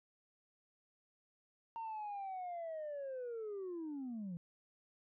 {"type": "linear sweep", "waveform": "sine", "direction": "down", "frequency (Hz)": [921, 165.2], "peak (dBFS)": -39, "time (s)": [1.76, 4.37], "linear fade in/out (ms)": 0, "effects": ["tanh soft clip ceiling -39 dBFS"]}